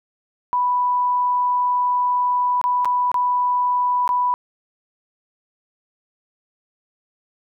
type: tone with dropouts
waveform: sine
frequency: 987.8 Hz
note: B5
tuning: in tune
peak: -16 dBFS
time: 0.53-4.34 s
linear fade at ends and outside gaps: 0 ms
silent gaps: 2.614-2.64 / 2.847-2.855 / 3.116-3.143 / 4.077-4.091 s
effects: none